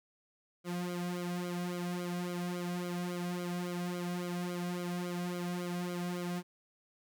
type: tone with flanger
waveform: sawtooth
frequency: 176.8 Hz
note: F3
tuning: 22 cents sharp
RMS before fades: -37 dBFS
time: 0.64-6.43 s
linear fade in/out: 50 ms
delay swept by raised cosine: 1.1 to 2.3 ms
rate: 3.6 Hz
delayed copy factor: -0.85
effects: none